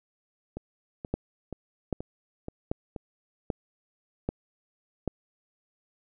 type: two click trains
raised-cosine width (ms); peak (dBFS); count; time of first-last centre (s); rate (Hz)
2; -14 / -22; 6 / 6; 1.14-5.077 / 0.57-2.962; 1.27 / 2.09
effects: none